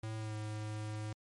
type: tone with pitch glide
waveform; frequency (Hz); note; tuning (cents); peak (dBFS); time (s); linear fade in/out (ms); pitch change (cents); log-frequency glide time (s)
square; 110 to 107.12; A2 to A2; 0 to -46; -39; 0.03-1.13; 5; -46; 0.16-0.35
effects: MP3 48 kbps